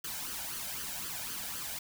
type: noise with flanger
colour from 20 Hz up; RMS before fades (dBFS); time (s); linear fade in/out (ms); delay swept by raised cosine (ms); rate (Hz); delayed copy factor
white; -39; 0.04-1.79; 5; 0.64 to 1.33; 3.9; +0.65
effects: none